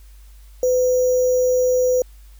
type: tone with sample-and-hold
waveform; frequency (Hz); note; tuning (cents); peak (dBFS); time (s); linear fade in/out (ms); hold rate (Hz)
sine; 504; B4; +35; -14; 0.63-2.02; 2; 6300
effects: added 50 Hz sine -41 dBFS peak until 2.39 s + white hiss -56 dBFS RMS until 2.39 s